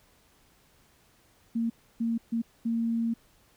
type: tone bursts at uneven times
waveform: sine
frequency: 230 Hz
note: A#3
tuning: 23 cents flat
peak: -25 dBFS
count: 4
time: 1.55-1.7 / 2-2.18 / 2.32-2.42 / 2.65-3.14 s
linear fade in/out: 10 ms
effects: pink hiss -63 dBFS RMS until 3.56 s